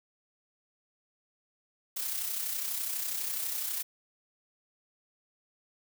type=noise with amplitude modulation; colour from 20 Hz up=blue; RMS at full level=-32 dBFS; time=1.96-3.83 s; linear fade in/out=10 ms; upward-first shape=sine; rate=32.1 Hz; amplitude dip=45%; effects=none